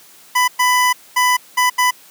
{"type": "tone bursts at uneven times", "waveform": "25% pulse", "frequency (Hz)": 996, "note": "B5", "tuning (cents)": 14, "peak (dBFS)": -8, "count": 5, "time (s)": [[0.35, 0.48], [0.59, 0.93], [1.16, 1.37], [1.57, 1.7], [1.78, 1.91]], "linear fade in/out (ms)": 10, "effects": ["white hiss -45 dBFS RMS until 2.1 s", "high-pass 150 Hz 12 dB/octave"]}